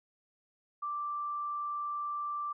sine tone, 1174.7 Hz, D6, in tune, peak -33 dBFS, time 0.82-2.53 s, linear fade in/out 10 ms, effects none

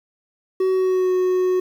triangle tone with pitch glide, 376.1 to 367.7 Hz, F#4 to F#4, +28 to -11 cents, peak -14 dBFS, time 0.6-1.6 s, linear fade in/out 5 ms, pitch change -39 cents, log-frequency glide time 0.71-1.13 s, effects 8-bit

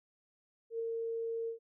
sine tone with ADSR envelope, 457.2 Hz, A#4, 34 cents flat, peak -32 dBFS, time 0.7-1.59 s, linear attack 95 ms, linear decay 7 ms, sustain -2 dB, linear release 110 ms, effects none

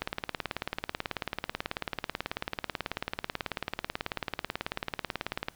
click train, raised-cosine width 0.3 ms, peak -14 dBFS, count 101, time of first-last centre 0.02-5.484 s, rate 18.3 Hz, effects pink hiss -59 dBFS RMS until 5.55 s

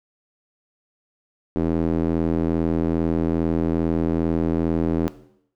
square tone with band-pass filter, 41.2 Hz, E1, in tune, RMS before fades -21 dBFS, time 1.56-5.08 s, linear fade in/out 0 ms, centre 320 Hz, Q 2, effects noise-tail reverb RT60 0.7 s tail -17 dB re dry

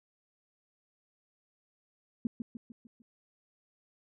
sine tone with echo, 233.1 Hz, A#3, in tune, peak -26 dBFS, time 2.25-2.27 s, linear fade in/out 2 ms, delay 150 ms, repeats 5, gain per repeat -6 dB, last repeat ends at 3.02 s, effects none

